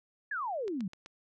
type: exponential sweep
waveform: sine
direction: down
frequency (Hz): 1760 to 174.61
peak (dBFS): -32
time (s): 0.31-0.88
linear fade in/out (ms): 5
type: click train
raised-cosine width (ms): 0.2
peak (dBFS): -30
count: 4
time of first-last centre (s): 0.68-1.061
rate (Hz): 7.88
effects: none